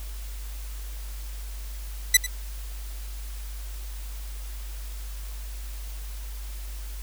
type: tone with echo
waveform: 10% pulse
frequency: 1988 Hz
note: B6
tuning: 11 cents sharp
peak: -3 dBFS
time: 2.14-2.17 s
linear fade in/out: 5 ms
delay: 96 ms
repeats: 1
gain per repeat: -15 dB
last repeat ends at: 2.266 s
effects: added 50 Hz sine -33 dBFS peak until 7.02 s + white hiss -46 dBFS RMS until 7.02 s